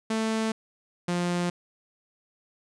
sawtooth tone pair in turn, 221.4 / 175.73 Hz, A3 / F3, +11 / +11 cents, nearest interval major third, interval 400 cents, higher first, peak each -21 dBFS, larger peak neither, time 0.1-0.52 / 1.08-1.5 s, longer neither, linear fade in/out 5 ms, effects resampled to 22050 Hz

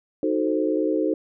sine chord, D# diminished seventh, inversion none, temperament equal, 311.1 / 370 / 440 / 523.3 Hz, D#4 / F#4 / A4 / C5, 0 / 0 / 0 / 0 cents, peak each -23 / -27 / -26 / -27 dBFS, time 0.23-1.14 s, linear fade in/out 2 ms, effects none

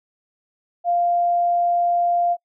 sine tone, 697 Hz, F5, 4 cents flat, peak -16 dBFS, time 0.84-2.37 s, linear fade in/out 50 ms, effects noise-tail reverb RT60 0.1 s tail -25 dB re dry

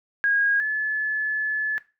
sine tone pair in turn, 1636 / 1724.1 Hz, G#6 / A6, -26 / -36 cents, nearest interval minor second, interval 90 cents, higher second, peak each -18 / -21 dBFS, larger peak first, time 0.24-0.6 / 0.6-1.78 s, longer second, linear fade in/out 0 ms, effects noise-tail reverb RT60 0.3 s tail -17 dB re dry

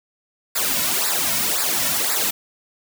white noise with flanger, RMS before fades -21 dBFS, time 0.55-2.31 s, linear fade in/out 10 ms, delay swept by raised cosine 0.32 to 2.52 ms, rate 1.9 Hz, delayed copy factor -0.9, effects none

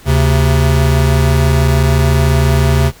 square tone pair together, 74.9 / 133.53 Hz, D2 / C3, +35 / +36 cents, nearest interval minor seventh, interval 1001 cents, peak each -12 dBFS, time 0.05-2.92 s, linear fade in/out 50 ms, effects pink hiss -41 dBFS RMS until 3 s

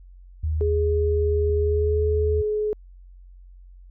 sine tone, 77.78 Hz, D#2, in tune, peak -21 dBFS, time 0.43-2.42 s, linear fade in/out 10 ms
sine tone with pitch glide, 414.2 to 423.9 Hz, G#4 to G#4, -5 to +35 cents, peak -21 dBFS, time 0.61-2.73 s, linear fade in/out 0 ms, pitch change +40 cents, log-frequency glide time 1.6-2.02 s
click, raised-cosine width 5 ms, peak -28 dBFS, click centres 1.496 s
effects added 45 Hz sine -43 dBFS peak until 3.9 s

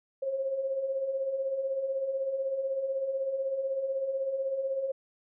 sine beating tone pair, 523.3 / 539.3 Hz, C5 / C#5, 0 / -48 cents, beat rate 16 Hz, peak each -38 / -29 dBFS, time 0.22-4.92 s, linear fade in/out 10 ms, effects none

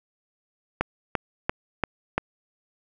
click train, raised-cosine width 0.5 ms, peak -7 dBFS, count 5, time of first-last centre 0.81-2.18 s, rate 2.92 Hz, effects none

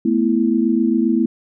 sine chord, A suspended second, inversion none, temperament just, 220 / 247.5 / 330 Hz, A3 / B3 / E4, 0 / +4 / +2 cents, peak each -18 dBFS, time 0.05-1.26 s, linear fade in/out 5 ms, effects none

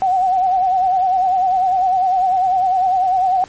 sine tone with vibrato, 746 Hz, F#5, 14 cents sharp, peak -12 dBFS, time 0.02-3.44 s, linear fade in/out 0 ms, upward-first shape sine, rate 10 Hz, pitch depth 64 cents each way, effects pink hiss -43 dBFS RMS until 3.48 s + MP3 32 kbps

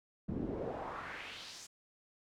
brown noise with band-pass filter sweep, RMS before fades -42 dBFS, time 0.28-1.67 s, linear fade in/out 10 ms, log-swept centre 200 to 7300 Hz, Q 2.3, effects none

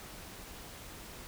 silence, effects pink hiss -48 dBFS RMS until 1.27 s

